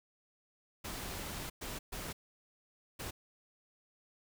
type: noise bursts at uneven times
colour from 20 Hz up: pink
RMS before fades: -42 dBFS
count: 4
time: 0.84-1.5 / 1.61-1.79 / 1.92-2.13 / 2.99-3.11 s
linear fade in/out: 10 ms
effects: none